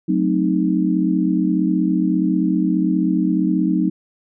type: chord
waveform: sine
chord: F# diminished seventh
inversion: none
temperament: equal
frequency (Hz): 185 / 220 / 261.6 / 311.1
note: F#3 / A3 / C4 / Eb4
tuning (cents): 0 / 0 / 0 / 0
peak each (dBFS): -19 / -24 / -22 / -19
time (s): 0.08-3.9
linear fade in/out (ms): 10
effects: none